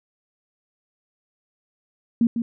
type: tone with echo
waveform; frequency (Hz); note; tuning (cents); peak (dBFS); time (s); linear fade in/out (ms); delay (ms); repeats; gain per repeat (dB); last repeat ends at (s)
sine; 233.1; A#3; 0; -14; 2.21-2.27; 2; 150; 1; -7; 2.42
effects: none